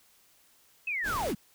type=linear sweep; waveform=sine; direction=down; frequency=2637 to 153.1 Hz; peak=-29 dBFS; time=0.87-1.35 s; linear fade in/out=5 ms
type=noise; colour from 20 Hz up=pink; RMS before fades=-37 dBFS; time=1.03-1.35 s; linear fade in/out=50 ms
effects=white hiss -63 dBFS RMS until 1.54 s